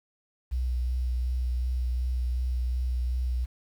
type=tone with vibrato; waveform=sine; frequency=62 Hz; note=B1; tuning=7 cents sharp; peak=-25 dBFS; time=0.51-3.46 s; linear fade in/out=20 ms; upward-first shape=sine; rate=2.7 Hz; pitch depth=19 cents each way; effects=9-bit